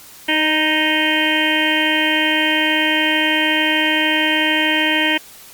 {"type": "harmonic tone with a mistuned harmonic", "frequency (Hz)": 311.1, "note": "D#4", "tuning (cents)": 0, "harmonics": [1, 2, 3, 5, 6, 7, 8, 9, 10], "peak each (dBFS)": [-21, -26, -25, -26, -20, -24, -23, -25, -21], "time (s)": [0.28, 5.18], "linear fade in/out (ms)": 10, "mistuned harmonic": 2, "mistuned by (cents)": -22, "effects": ["white hiss -41 dBFS RMS until 5.53 s", "Opus 48 kbps"]}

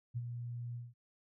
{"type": "tone with ADSR envelope", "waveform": "sine", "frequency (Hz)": 119.9, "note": "A#2", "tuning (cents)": 49, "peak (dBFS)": -33, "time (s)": [0.14, 0.94], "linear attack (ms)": 29, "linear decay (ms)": 40, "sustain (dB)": -6, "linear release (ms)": 190, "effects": []}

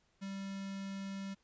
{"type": "tone with notch filter", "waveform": "square", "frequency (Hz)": 195.3, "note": "G3", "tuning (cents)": -6, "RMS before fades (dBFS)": -42, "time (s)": [0.21, 1.35], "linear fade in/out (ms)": 20, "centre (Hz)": 720, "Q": 1.1, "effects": ["pink hiss -74 dBFS RMS until 1.43 s", "resampled to 16000 Hz"]}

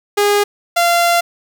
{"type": "tone pair in turn", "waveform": "sawtooth", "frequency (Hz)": [410, 689.5], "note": ["G#4", "F5"], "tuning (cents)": [-22, -22], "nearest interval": "major sixth", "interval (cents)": 900, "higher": "second", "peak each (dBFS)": -7, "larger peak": "neither", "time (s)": [[0.17, 0.44], [0.76, 1.21]], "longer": "second", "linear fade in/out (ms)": 10, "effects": []}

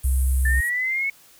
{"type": "band-pass noise", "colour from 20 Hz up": "white", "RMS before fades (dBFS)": -37, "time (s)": [0.03, 0.7], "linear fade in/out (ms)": 10, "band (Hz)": [8600, 12000], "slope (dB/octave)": 48}
{"type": "tone", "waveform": "sine", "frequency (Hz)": 65.3, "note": "C2", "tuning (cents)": -3, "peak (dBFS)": -17, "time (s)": [0.04, 0.61], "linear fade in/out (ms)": 10}
{"type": "linear sweep", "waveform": "sine", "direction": "up", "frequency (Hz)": [1760, 2217], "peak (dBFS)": -21, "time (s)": [0.45, 1.1], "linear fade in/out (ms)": 5}
{"effects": ["white hiss -52 dBFS RMS until 1.39 s"]}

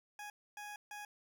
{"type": "tone bursts at uneven times", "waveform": "20% pulse", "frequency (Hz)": 830.6, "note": "G#5", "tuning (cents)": 0, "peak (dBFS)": -40, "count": 3, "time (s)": [[0.19, 0.3], [0.57, 0.76], [0.91, 1.05]], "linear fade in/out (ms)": 2, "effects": []}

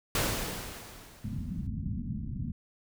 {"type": "noise with exponential decay", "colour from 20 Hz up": "pink", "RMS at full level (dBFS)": -27, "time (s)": [0.15, 1.67], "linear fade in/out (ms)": 2, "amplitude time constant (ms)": 330}
{"type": "low-pass noise", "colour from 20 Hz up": "white", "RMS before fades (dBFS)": -35, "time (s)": [1.24, 2.52], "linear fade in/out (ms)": 5, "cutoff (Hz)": 230, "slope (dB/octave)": 48}
{"effects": []}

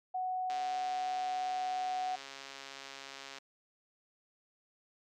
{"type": "tone", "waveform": "sine", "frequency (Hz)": 741, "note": "F#5", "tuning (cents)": 2, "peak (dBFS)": -32, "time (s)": [0.14, 2.16], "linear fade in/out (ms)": 10}
{"type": "click train", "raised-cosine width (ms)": 0.2, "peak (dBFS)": -28, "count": 396, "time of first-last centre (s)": [0.5, 3.383], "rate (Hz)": 137}
{"effects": ["high-pass 300 Hz 12 dB/octave", "MP3 96 kbps"]}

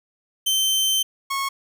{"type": "tone pair in turn", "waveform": "sawtooth", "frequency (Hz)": [3100, 1096], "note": ["G7", "C#6"], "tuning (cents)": [-20, -20], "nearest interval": "octave + tritone", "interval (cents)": 1800, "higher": "first", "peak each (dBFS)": [-15, -19], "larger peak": "first", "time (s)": [[0.46, 1.03], [1.3, 1.49]], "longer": "first", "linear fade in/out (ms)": 10, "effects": []}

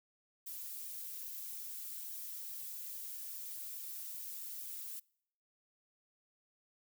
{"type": "noise with flanger", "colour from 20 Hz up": "violet", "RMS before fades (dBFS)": -45, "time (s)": [0.46, 5], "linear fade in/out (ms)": 10, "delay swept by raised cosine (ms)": [1.4, 5.6], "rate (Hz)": 2.4, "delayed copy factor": -1, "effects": ["noise-tail reverb RT60 0.7 s tail -26 dB re dry"]}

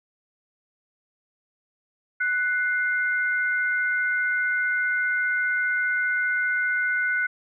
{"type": "tone pair together", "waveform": "sine", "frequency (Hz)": [1484.9, 2100], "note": ["F#6", "C7"], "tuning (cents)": [6, 6], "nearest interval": "tritone", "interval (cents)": 600, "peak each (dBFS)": [-22, -28], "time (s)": [2.2, 7.27], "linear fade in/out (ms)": 10, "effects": []}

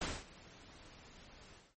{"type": "noise with ADSR envelope", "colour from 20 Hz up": "pink", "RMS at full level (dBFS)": -37, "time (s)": [0.01, 1.75], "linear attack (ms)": 7, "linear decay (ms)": 220, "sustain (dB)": -20, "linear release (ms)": 220, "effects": ["MP3 32 kbps"]}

